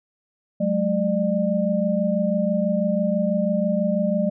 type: tone cluster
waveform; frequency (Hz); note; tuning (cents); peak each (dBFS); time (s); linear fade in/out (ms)
sine; 186.6 / 212.7 / 601; F#3 / G#3 / D5; +15 / +42 / +40; -23; 0.6-4.3; 10
effects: none